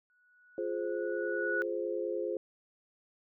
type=tone with exponential growth; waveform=sine; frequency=1469 Hz; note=F#6; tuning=13 cents flat; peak=-29 dBFS; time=0.1-1.62 s; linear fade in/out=0 ms; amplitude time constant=330 ms
type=chord; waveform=sine; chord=F minor; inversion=none; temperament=just; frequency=349.2 / 419.1 / 523.8 Hz; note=F4 / Ab4 / C5; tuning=0 / +16 / +2 cents; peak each=-36 dBFS; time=0.58-2.37 s; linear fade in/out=2 ms
effects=none